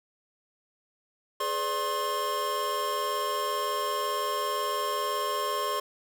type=tone cluster; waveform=square; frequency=419.5 / 505 / 583 / 1068 Hz; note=G#4 / B4 / D5 / C6; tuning=+17 / +39 / -13 / +35 cents; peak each=-36 / -39 / -36 / -30 dBFS; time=1.4-5.8 s; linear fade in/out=5 ms; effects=none